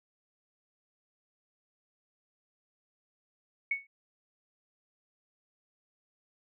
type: tone with exponential decay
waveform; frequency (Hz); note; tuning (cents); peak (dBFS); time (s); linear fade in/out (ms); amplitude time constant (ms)
sine; 2217; C#7; 0; -24; 3.71-3.87; 5; 34
effects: none